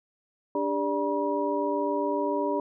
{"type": "tone cluster", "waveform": "sine", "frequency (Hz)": [292.3, 399.7, 586, 962], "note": ["D4", "G4", "D5", "B5"], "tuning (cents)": [-8, 34, -4, -46], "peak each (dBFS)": -30, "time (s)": [0.55, 2.6], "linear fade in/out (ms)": 2, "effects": []}